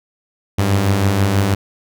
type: beating tone pair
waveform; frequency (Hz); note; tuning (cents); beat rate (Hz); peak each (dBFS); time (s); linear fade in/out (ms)
sawtooth; 93.6 / 99.8; F#2 / G2; +20 / +32; 6.2; -17 / -10; 0.58-1.55; 10
effects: none